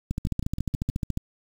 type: two click trains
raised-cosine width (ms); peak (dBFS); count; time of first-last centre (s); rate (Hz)
5; -18 / -14; 5 / 16; 0.27-0.898 / 0.11-1.174; 6.37 / 14.1
effects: 7-bit